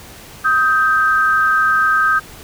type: tone pair together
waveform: sine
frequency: 1260 / 1568 Hz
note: D#6 / G6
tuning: +21 / 0 cents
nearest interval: major third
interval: 379 cents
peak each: -14 dBFS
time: 0.44-2.2 s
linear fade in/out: 20 ms
effects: pink hiss -38 dBFS RMS until 2.43 s